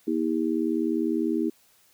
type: harmonic tone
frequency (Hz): 80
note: D#2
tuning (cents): +49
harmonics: 3 / 4 / 5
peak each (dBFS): -28 / -25 / -30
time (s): 0.07-1.5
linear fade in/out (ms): 10
effects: white hiss -61 dBFS RMS until 1.93 s